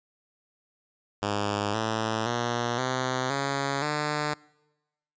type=tone with pitch steps; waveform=5% pulse; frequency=102.8 / 110.82 / 119.46 / 128.77 / 138.82 / 149.64 Hz; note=G#2 / A2 / A#2 / C3 / C#3 / D3; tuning=-17 / +13 / +43 / -27 / +3 / +33 cents; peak=-15 dBFS; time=1.22-4.34 s; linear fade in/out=5 ms; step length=520 ms; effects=noise-tail reverb RT60 1.0 s tail -25 dB re dry + resampled to 16000 Hz